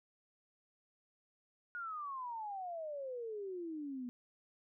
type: exponential sweep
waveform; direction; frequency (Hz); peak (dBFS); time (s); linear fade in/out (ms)
sine; down; 1455 to 240.2; -40; 1.75-4.09; 0
effects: none